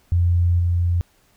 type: tone with level steps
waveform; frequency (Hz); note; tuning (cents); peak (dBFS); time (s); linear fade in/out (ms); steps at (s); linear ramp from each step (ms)
sine; 87; F2; -6; -14 / -16; 0.12-1.01; 0; 0.59; 10
effects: pink hiss -59 dBFS RMS until 1.36 s

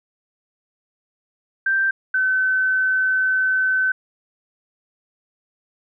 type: tone pair in turn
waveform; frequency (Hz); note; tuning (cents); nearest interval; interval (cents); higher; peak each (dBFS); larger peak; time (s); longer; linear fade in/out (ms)
sine; 1568 / 1523.4; G6 / G6; 0 / -50; unison; 50; first; -16; neither; 1.66-1.91 / 2.14-3.92; second; 5
effects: none

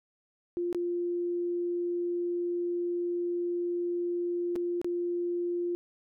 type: tone with dropouts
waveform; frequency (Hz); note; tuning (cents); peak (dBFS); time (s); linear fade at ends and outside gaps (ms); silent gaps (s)
sine; 349.2; F4; 0; -28; 0.57-5.75; 0; 0.728-0.747 / 4.556-4.561 / 4.815-4.845
effects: none

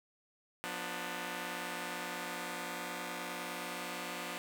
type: chord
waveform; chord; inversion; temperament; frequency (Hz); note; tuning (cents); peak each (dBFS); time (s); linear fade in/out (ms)
5% pulse; B diminished; second; just; 177.8 / 246.9 / 296.3; F3 / B3 / D4; +31 / 0 / +15; -32; 0.64-4.38; 0
effects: none

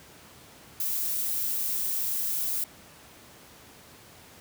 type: noise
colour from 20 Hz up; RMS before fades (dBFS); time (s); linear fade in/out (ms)
violet; -29; 0.8-2.64; 2
effects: pink hiss -51 dBFS RMS until 4.4 s + high-pass 80 Hz 12 dB/octave

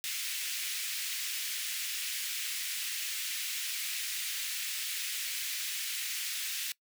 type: high-pass noise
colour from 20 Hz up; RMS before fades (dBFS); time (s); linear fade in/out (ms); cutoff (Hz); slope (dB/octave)
pink; -36; 0.04-6.72; 0; 2100; 24
effects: noise-tail reverb RT60 0.1 s tail -22 dB re dry

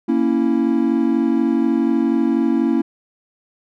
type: chord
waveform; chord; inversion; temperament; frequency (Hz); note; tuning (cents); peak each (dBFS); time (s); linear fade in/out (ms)
triangle; A# diminished; none; equal; 233.1 / 277.2 / 329.6; A#3 / C#4 / E4; 0 / 0 / 0; -17; 0.08-2.82; 10
effects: none

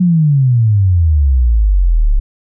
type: exponential sweep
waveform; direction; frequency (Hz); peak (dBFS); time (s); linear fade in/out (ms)
sine; down; 185 to 33.57; -7; 0-2.2; 10
effects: none

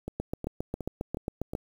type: two click trains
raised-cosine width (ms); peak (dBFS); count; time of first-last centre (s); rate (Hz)
2; -21 / -17; 5 / 11; 0.08-1.535 / 0.2-1.551; 2.75 / 7.4
effects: 8-bit

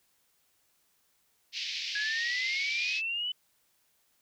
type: band-pass noise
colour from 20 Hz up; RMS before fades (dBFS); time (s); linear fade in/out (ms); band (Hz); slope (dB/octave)
white; -36; 1.52-3.02; 50; 2100 to 5200; 48
type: exponential sweep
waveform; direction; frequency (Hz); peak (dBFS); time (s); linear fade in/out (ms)
sine; up; 1658 to 3018; -30; 1.95-3.32; 5
effects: white hiss -71 dBFS RMS until 4.21 s

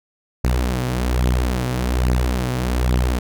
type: beating tone pair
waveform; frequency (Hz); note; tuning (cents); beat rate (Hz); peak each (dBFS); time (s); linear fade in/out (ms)
sawtooth; 61.74 / 62.94; B1 / B1; 0 / +33; 1.2; -15 / -18; 0.44-3.19; 5
effects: none

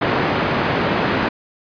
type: band-pass noise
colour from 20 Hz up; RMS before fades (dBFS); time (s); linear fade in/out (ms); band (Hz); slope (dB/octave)
pink; -19; 0.01-1.29; 10; 150 to 2200; 12
effects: resampled to 11025 Hz

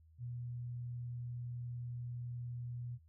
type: tone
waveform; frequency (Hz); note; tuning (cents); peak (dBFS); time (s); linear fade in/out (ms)
sine; 121.4; B2; -29; -40; 0.18-2.99; 50
effects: added 80 Hz sine -61 dBFS peak until 3.08 s

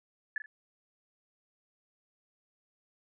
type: tone with echo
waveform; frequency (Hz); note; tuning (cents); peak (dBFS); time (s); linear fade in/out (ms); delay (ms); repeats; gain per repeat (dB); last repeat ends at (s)
sine; 1721; A6; -39; -30; 0.36-0.38; 2; 40; 2; -9; 0.46
effects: none

